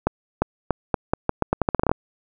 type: accelerating click train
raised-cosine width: 1 ms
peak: -4 dBFS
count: 16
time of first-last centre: 0.07-1.915 s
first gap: 350 ms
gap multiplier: 0.82
effects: none